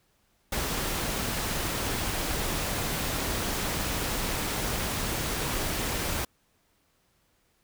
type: noise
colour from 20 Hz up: pink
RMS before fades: -30 dBFS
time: 0.52-6.25 s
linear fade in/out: 5 ms
effects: pink hiss -69 dBFS RMS until 7.63 s